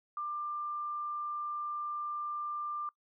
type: tone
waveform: sine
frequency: 1190 Hz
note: D6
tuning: 22 cents sharp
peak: -34 dBFS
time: 0.17-2.89 s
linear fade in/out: 2 ms
effects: noise-tail reverb RT60 0.1 s tail -24 dB re dry